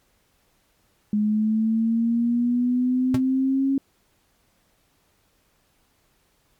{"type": "linear sweep", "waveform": "sine", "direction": "up", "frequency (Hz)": [208.5, 273.8], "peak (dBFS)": -18, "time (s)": [1.13, 3.78], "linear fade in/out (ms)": 2}
{"type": "tone with exponential decay", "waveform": "square", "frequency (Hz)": 122.9, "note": "B2", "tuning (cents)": -8, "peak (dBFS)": -20, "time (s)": [3.14, 3.21], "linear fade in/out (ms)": 5, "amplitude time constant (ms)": 15}
{"effects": ["pink hiss -65 dBFS RMS until 6.59 s", "MP3 96 kbps"]}